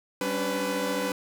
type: tone cluster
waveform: sawtooth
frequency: 193.6 / 277.2 / 291.5 / 499.4 Hz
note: G3 / C#4 / D4 / B4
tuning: -21 / 0 / -13 / +19 cents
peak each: -30 / -30 / -31 / -25 dBFS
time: 0.21-1.12 s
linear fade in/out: 2 ms
effects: none